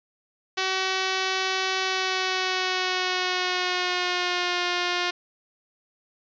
5% pulse tone with pitch glide, 378.1 to 354.8 Hz, F#4 to F4, +38 to +27 cents, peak -12 dBFS, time 0.57-5.11 s, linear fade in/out 10 ms, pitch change -111 cents, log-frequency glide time 1.8-4.63 s, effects resampled to 16000 Hz

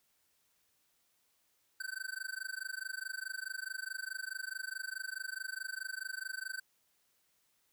square tone with amplitude modulation, 1539 Hz, G6, 32 cents flat, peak -36 dBFS, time 1.8-6.6 s, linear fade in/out 5 ms, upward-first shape sine, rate 24.7 Hz, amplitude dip 100%, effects white hiss -75 dBFS RMS until 7.72 s

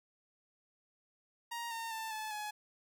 sawtooth tone with pitch steps, 938 / 913.4 / 889.5 / 866.1 / 843.4 Hz, A#5 / A#5 / A5 / A5 / G#5, +11 / -36 / +19 / -28 / +26 cents, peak -35 dBFS, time 1.51-2.51 s, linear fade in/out 10 ms, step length 200 ms, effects none

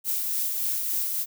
violet noise with tremolo, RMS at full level -26 dBFS, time 0.04-1.26 s, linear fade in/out 50 ms, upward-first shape sine, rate 3.5 Hz, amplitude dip 30%, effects none

